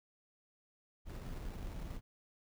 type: noise with sample-and-hold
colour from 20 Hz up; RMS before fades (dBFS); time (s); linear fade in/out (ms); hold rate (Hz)
brown; -43; 1.05-2.01; 50; 3150
effects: none